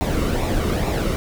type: noise with flanger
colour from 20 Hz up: brown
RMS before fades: -21 dBFS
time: 0.01-1.16 s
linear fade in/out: 0 ms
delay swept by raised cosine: 0.64 to 1.23 ms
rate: 2.3 Hz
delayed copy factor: -0.55
effects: none

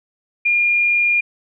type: tone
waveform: sine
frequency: 2414 Hz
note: D7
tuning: 47 cents sharp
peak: -13 dBFS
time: 0.45-1.21 s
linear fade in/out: 10 ms
effects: none

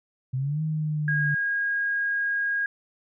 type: linear two-way sweep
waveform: sine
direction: up then down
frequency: 126 to 157.3 to 145.5 Hz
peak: -24 dBFS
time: 0.33-1.35 s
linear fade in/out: 10 ms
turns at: 0.62 s
type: tone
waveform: sine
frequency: 1634 Hz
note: G#6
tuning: 29 cents flat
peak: -23 dBFS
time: 1.08-2.66 s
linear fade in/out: 2 ms
effects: none

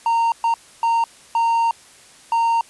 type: tone bursts at uneven times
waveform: triangle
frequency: 922 Hz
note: A#5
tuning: 19 cents flat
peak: -13 dBFS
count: 5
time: 0.06-0.32 / 0.44-0.54 / 0.83-1.04 / 1.35-1.71 / 2.32-2.61 s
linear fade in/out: 2 ms
effects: white hiss -47 dBFS RMS until 2.69 s + resampled to 24000 Hz

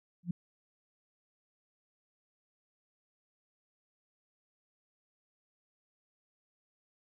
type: tone with exponential growth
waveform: sine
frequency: 174.61 Hz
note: F3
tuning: in tune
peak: -27 dBFS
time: 0.23-0.31 s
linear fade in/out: 5 ms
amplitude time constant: 17 ms
effects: none

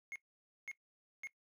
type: tone bursts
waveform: triangle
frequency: 2161 Hz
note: C#7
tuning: 45 cents flat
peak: -40 dBFS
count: 3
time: 0.12-1.271 s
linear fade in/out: 0 ms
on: 37 ms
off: 520 ms
effects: noise-tail reverb RT60 0.1 s tail -18 dB re dry

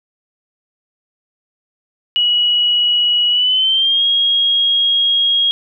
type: tone with pitch glide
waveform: sine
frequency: 2919 to 3276 Hz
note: F#7 to G#7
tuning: -24 to -24 cents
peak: -11 dBFS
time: 2.16-5.51 s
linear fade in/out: 0 ms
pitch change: +200 cents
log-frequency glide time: 3.3-4.04 s
effects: none

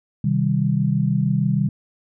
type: chord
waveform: sine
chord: C minor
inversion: none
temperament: just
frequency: 130.81 / 156.98 / 196.22 Hz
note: C3 / Eb3 / G3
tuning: 0 / +16 / +2 cents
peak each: -21 dBFS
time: 0.24-1.69 s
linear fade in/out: 5 ms
effects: none

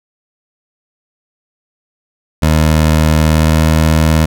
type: tone with pitch glide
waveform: 20% pulse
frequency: 78.1 to 79.14 Hz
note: D#2 to D#2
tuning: +7 to +30 cents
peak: -3 dBFS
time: 2.42-4.26 s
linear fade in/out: 10 ms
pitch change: +23 cents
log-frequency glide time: 3.24-3.61 s
effects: none

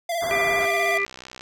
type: tone with vibrato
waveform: square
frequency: 678 Hz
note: E5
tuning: 49 cents sharp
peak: -24 dBFS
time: 0.09-0.98 s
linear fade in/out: 5 ms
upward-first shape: square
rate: 17 Hz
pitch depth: 40 cents each way
type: low-pass noise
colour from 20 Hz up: white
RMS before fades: -34 dBFS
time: 0.21-0.67 s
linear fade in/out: 20 ms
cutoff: 1700 Hz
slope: 96 dB/octave
type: harmonic tone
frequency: 397.1 Hz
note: G4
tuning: 22 cents sharp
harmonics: 1 / 3 / 5 / 6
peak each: -28 / -30 / -24 / -27 dBFS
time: 0.31-1.05 s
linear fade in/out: 0 ms
type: click train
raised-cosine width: 0.2 ms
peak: -21 dBFS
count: 52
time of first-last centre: 0.61-1.409 s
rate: 63.8 Hz
effects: none

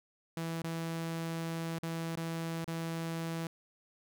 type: tone with dropouts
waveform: sawtooth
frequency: 164.81 Hz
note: E3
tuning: in tune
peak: -31 dBFS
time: 0.37-3.47 s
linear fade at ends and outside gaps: 2 ms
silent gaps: 0.62-0.64 / 1.787-1.83 / 2.157-2.173 / 2.644-2.678 s
effects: none

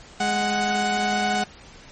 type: tone pair together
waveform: sawtooth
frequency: 207.7 / 740.2 Hz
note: G#3 / F#5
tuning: 0 / 0 cents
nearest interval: octave + minor seventh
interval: 2200 cents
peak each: -22 / -18 dBFS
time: 0.2-1.44 s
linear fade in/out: 5 ms
effects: pink hiss -46 dBFS RMS until 1.91 s + MP3 32 kbps

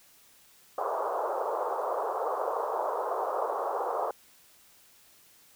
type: band-pass noise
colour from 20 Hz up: pink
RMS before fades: -31 dBFS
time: 0.78-4.11 s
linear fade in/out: 2 ms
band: 430 to 1200 Hz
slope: 48 dB/octave
effects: white hiss -59 dBFS RMS until 5.55 s

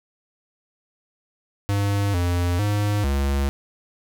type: tone with pitch steps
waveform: square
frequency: 100.7 / 87.9 / 103.4 / 69.4 Hz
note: G2 / F2 / G#2 / C#2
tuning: +47 / +12 / -7 / +3 cents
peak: -20 dBFS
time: 1.69-3.49 s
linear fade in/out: 0 ms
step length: 450 ms
effects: none

